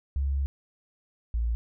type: tone pair in turn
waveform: sine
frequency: 68.9 / 57.59 Hz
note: C#2 / A#1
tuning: -10 / -20 cents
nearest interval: minor third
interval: 310 cents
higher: first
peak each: -24 dBFS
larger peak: neither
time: 0.16-0.46 / 1.34-1.55 s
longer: first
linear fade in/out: 0 ms
effects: none